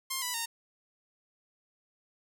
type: tone with pitch steps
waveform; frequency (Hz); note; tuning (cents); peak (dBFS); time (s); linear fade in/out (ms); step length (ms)
5% pulse; 1059 / 988.1 / 921.9; C6 / B5 / A#5; +21 / +1 / -19; -20; 0.1-0.46; 10; 120
effects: none